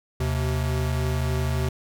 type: tone pair together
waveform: square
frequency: 76.11 / 128 Hz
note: D#2 / C3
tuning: -38 / -38 cents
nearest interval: major sixth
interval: 900 cents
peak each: -26 dBFS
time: 0.2-1.69 s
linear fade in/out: 5 ms
effects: none